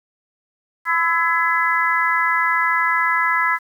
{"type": "harmonic tone with a mistuned harmonic", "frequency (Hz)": 336.1, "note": "E4", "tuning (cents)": 34, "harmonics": [3, 4, 5, 6], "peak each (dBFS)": [-21, -21, -21, -21], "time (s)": [0.85, 3.59], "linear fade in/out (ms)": 50, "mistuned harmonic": 4, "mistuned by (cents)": -36, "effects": ["8-bit"]}